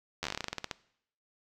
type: slowing click train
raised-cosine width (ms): 0.2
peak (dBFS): -16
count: 16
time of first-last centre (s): 0.23-0.712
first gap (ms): 11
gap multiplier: 1.14
effects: noise-tail reverb RT60 0.7 s tail -20 dB re dry